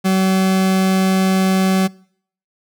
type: tone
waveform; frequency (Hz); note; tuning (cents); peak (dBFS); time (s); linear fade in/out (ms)
40% pulse; 189.4; F#3; +41; -12; 0.04-1.88; 20
effects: noise-tail reverb RT60 0.6 s tail -24 dB re dry